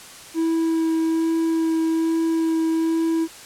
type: tone with vibrato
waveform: triangle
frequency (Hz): 325.7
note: E4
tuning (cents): -21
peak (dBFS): -16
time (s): 0.34-3.28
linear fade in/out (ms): 50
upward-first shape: sine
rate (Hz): 1.2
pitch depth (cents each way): 10
effects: white hiss -41 dBFS RMS until 3.45 s + low-pass 10000 Hz 12 dB/octave